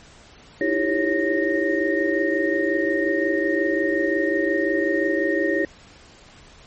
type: tone cluster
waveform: sine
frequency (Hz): 311.8 / 337.4 / 395.3 / 551 / 1853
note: D#4 / E4 / G4 / C#5 / A#6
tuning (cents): +4 / +40 / +15 / -11 / -11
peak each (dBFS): -25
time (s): 0.61-5.65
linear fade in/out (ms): 2
effects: pink hiss -48 dBFS RMS until 6.66 s + MP3 32 kbps